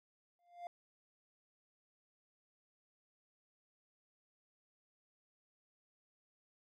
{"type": "tone with exponential growth", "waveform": "triangle", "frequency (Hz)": 698.5, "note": "F5", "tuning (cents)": 0, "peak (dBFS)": -38, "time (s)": [0.39, 0.67], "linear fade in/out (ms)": 1, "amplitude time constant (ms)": 60, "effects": []}